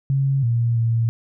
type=tone with pitch steps; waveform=sine; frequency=136.6 / 117.3 / 115 Hz; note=C#3 / A#2 / A#2; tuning=-25 / +11 / -23 cents; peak=-16 dBFS; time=0.1-1.09 s; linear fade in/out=0 ms; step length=330 ms; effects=none